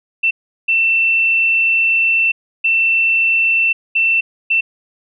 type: tone bursts at uneven times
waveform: sine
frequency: 2683 Hz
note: E7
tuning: 30 cents sharp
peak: -11 dBFS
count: 5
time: 0.23-0.31 / 0.68-2.32 / 2.64-3.73 / 3.95-4.21 / 4.5-4.61 s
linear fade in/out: 10 ms
effects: none